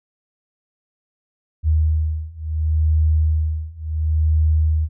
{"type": "beating tone pair", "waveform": "sine", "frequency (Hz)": [77.78, 78.49], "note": ["D#2", "D#2"], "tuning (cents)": [0, 16], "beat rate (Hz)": 0.71, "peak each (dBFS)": [-19, -18], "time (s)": [1.63, 4.89], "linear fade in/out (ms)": 50, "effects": []}